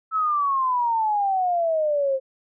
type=exponential sweep; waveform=sine; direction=down; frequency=1316 to 523.3 Hz; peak=-19 dBFS; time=0.11-2.2 s; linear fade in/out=50 ms; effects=none